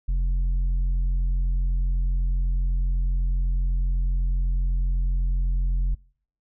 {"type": "tone with tanh clipping", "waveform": "sine", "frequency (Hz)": 44, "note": "F1", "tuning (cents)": 14, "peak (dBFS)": -21, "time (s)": [0.08, 5.95], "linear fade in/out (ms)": 10, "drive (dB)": 5, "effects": ["noise-tail reverb RT60 0.6 s tail -26 dB re dry"]}